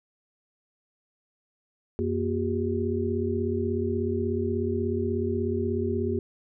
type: tone cluster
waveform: sine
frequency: 91.3 / 236.7 / 365.6 / 402.1 Hz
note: F#2 / A#3 / F#4 / G4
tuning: -23 / +27 / -21 / +44 cents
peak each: -30 dBFS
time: 1.99-6.19 s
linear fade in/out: 0 ms
effects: none